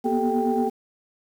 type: tone cluster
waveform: sine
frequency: 237.7 / 246.6 / 389.8 / 435.9 / 785 Hz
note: A#3 / B3 / G4 / A4 / G5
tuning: +34 / -2 / -10 / -16 / +2 cents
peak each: -24 / -28 / -27 / -26 / -25 dBFS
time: 0.04-0.7 s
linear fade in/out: 20 ms
effects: tanh soft clip ceiling -11 dBFS + 8-bit